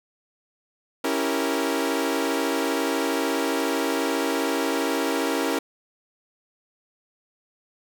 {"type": "chord", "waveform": "sawtooth", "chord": "C# diminished seventh", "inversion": "none", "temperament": "equal", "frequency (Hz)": [277.2, 329.6, 392, 466.2], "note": ["C#4", "E4", "G4", "Bb4"], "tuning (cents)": [0, 0, 0, 0], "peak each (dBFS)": [-23, -24, -27, -24], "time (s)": [1.04, 5.59], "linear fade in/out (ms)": 5, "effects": []}